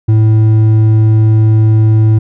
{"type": "tone with hard clipping", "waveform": "sine", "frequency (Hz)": 109.4, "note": "A2", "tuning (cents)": -9, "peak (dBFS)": -6, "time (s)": [0.08, 2.19], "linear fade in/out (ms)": 10, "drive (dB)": 5, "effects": []}